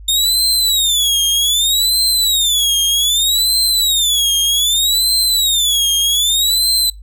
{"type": "tone with vibrato", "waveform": "sawtooth", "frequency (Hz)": 3645, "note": "A#7", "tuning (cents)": -40, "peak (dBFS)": -9, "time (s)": [0.08, 6.9], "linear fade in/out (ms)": 5, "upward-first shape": "sine", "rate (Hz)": 0.64, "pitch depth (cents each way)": 210, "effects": ["noise-tail reverb RT60 0.2 s tail -24 dB re dry", "added 50 Hz sine -32 dBFS peak until 7.02 s"]}